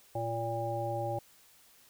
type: harmonic tone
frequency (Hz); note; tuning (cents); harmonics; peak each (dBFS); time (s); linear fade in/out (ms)
115.1; A#2; -22; 1 / 3 / 5 / 7; -37 / -40 / -36 / -36; 0.15-1.19; 5
effects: white hiss -61 dBFS RMS until 1.89 s